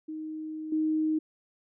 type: tone with level steps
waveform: sine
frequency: 312.2 Hz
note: D#4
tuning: 6 cents sharp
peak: -34 / -24 dBFS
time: 0.08-1.19 s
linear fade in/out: 10 ms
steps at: 0.72 s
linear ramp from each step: 5 ms
effects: none